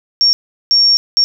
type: tone bursts at uneven times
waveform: sine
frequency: 5520 Hz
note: F8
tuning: 21 cents flat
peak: -7 dBFS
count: 3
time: 0.21-0.33 / 0.71-0.97 / 1.17-1.24 s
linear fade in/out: 0 ms
effects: none